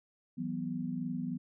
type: chord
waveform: sine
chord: E suspended second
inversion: none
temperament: equal with one note detuned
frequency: 164.81 / 187.8 / 246.9 Hz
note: E3 / F#3 / B3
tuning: 0 / +26 / 0 cents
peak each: -39 / -39 / -36 dBFS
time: 0.37-1.38 s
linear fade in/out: 20 ms
effects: none